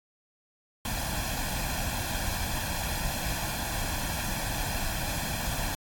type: noise with comb filter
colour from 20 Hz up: pink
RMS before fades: -31 dBFS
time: 0.85-5.75 s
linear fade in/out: 2 ms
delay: 1.2 ms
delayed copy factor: +0.7
effects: AAC 64 kbps